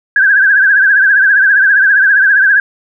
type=tone with vibrato; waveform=sine; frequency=1600 Hz; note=G6; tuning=35 cents sharp; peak=-5 dBFS; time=0.16-2.6 s; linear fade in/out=2 ms; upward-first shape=triangle; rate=15 Hz; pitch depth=110 cents each way; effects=none